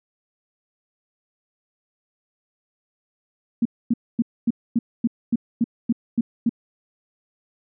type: tone bursts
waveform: sine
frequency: 233.1 Hz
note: A#3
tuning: in tune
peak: -15 dBFS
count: 11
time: 3.62-6.494 s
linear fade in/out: 5 ms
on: 34 ms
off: 250 ms
effects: none